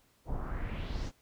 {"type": "noise with low-pass filter sweep", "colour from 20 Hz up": "brown", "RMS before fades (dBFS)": -36, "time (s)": [0.25, 1.12], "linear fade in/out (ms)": 50, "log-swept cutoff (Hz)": [730, 6800], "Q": 2.6, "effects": ["pink hiss -68 dBFS RMS until 1.21 s"]}